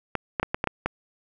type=clicks; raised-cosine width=0.5 ms; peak=-9 dBFS; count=7; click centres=0.153 / 0.398 / 0.43 / 0.545 / 0.641 / 0.673 / 0.86 s; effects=none